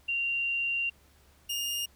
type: tone pair in turn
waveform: sine / sawtooth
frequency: 2768 / 2829 Hz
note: F7 / F7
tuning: -16 / +22 cents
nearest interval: unison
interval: 38 cents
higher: second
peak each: -27 dBFS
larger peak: neither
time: 0.08-0.9 / 1.49-1.86 s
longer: first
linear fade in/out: 10 ms
effects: added 71 Hz sine -62 dBFS peak until 1.95 s + pink hiss -63 dBFS RMS until 1.95 s